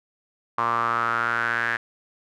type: tone with band-pass filter sweep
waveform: sawtooth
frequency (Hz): 116.6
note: A#2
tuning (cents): +1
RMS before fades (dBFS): -24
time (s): 0.58-1.77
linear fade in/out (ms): 5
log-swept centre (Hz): 1100 to 1700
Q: 6.7
effects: none